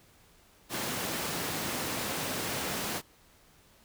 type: high-pass noise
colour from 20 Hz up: pink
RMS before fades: -34 dBFS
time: 0.69-3.02 s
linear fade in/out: 50 ms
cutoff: 150 Hz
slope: 12 dB/octave
effects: pink hiss -61 dBFS RMS until 3.84 s